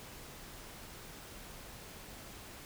silence, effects pink hiss -50 dBFS RMS until 2.65 s

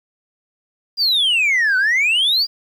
sine exponential two-way sweep, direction down then up, 4900 to 1480 to 4900 Hz, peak -11 dBFS, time 0.97-2.47 s, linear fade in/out 50 ms, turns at 1.77 s, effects tanh soft clip ceiling -12 dBFS + 8-bit

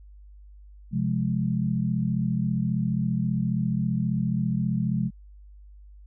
sine chord, F minor, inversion second, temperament just, 130.96 / 174.61 / 209.5 Hz, C3 / F3 / Ab3, +2 / 0 / +15 cents, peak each -27 dBFS, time 0.91-5.11 s, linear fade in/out 50 ms, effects added 50 Hz sine -45 dBFS peak until 6.06 s

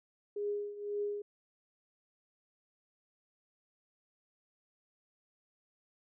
sine tone with tremolo, 411.3 Hz, G#4, 17 cents flat, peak -31 dBFS, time 0.36-1.22 s, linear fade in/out 5 ms, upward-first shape triangle, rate 1.9 Hz, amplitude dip 80%, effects none

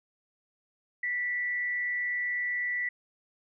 sine tone with frequency modulation, 1964 Hz, B6, 10 cents flat, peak -28 dBFS, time 1.03-2.89 s, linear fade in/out 5 ms, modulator 168 Hz, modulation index 0.27, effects none

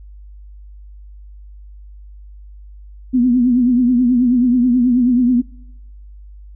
sine tone with vibrato, 246.9 Hz, B3, in tune, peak -10 dBFS, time 3.13-5.42 s, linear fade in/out 20 ms, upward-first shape triangle, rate 9.3 Hz, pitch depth 91 cents each way, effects noise-tail reverb RT60 1.0 s tail -25 dB re dry + added 50 Hz sine -35 dBFS peak until 6.55 s

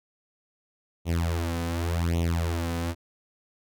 sawtooth tone with flanger, 84.3 Hz, E2, 39 cents sharp, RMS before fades -27 dBFS, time 1.05-2.95 s, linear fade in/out 50 ms, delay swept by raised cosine 0.31 to 4.01 ms, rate 0.88 Hz, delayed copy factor +0.95, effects none

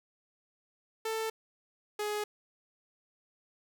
sawtooth tone pair in turn, 443.7 / 418.8 Hz, A4 / G#4, +14 / +15 cents, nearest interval minor second, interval 99 cents, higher first, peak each -28 dBFS, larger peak neither, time 1.05-1.3 / 1.99-2.24 s, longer neither, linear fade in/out 5 ms, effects none

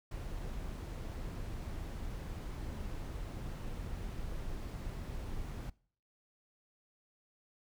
brown noise, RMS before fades -41 dBFS, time 0.11-5.7 s, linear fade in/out 5 ms, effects noise-tail reverb RT60 0.5 s tail -23 dB re dry

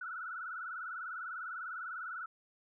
sine tone with vibrato, 1400 Hz, F6, 4 cents sharp, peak -39 dBFS, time 0.01-2.26 s, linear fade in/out 5 ms, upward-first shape sine, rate 20 Hz, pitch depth 120 cents each way, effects none

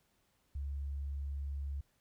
sine tone, 70.1 Hz, C#2, 20 cents sharp, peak -36 dBFS, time 0.55-1.81 s, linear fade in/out 5 ms, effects pink hiss -75 dBFS RMS until 2 s

